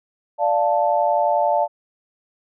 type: chord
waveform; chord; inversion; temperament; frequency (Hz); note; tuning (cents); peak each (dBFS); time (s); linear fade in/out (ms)
sine; D minor; none; equal; 587.3 / 698.5 / 880; D5 / F5 / A5; 0 / 0 / 0; -20; 0.38-1.68; 50
effects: none